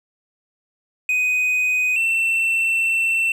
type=tone pair in turn; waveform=triangle; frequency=2499 / 2688 Hz; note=D#7 / E7; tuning=+7 / +33 cents; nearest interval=minor second; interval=126 cents; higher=second; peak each=-15 dBFS; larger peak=neither; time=1.09-1.96 / 1.96-3.32 s; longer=second; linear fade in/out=2 ms; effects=none